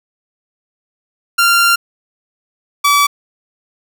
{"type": "tone pair in turn", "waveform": "sawtooth", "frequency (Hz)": [1386, 1148.4], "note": ["F6", "D6"], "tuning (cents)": [-14, -39], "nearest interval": "minor third", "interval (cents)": 325, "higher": "first", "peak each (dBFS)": -5, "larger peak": "neither", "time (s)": [[1.38, 1.76], [2.84, 3.07]], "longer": "first", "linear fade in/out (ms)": 10, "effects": []}